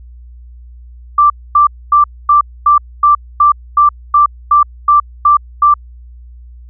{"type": "tone bursts", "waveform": "sine", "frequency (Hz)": 1174.7, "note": "D6", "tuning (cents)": 0, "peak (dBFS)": -4, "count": 13, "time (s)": [1.18, 5.74], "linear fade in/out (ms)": 5, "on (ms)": 120, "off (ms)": 250, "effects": ["added 60 Hz sine -32 dBFS peak until 6.69 s"]}